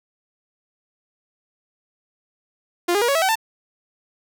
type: tone with pitch steps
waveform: sawtooth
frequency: 349.2 / 408.1 / 477 / 557.5 / 651.6 / 761.6 / 890.2 Hz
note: F4 / G#4 / A#4 / C#5 / E5 / F#5 / A5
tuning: 0 / -30 / +40 / +10 / -20 / +50 / +20 cents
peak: -13 dBFS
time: 2.88-3.356 s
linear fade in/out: 10 ms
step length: 68 ms
effects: none